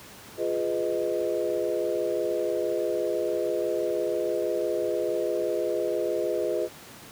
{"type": "chord", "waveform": "sine", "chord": "F half-diminished seventh", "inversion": "none", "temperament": "equal with one note detuned", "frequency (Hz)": [349.2, 415.3, 500.2, 622.3], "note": ["F4", "Ab4", "Cb5", "Eb5"], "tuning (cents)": [0, 0, 22, 0], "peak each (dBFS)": -30, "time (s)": [0.37, 6.69], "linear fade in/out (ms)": 50, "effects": ["pink hiss -46 dBFS RMS until 7.11 s", "high-pass 100 Hz 12 dB/octave"]}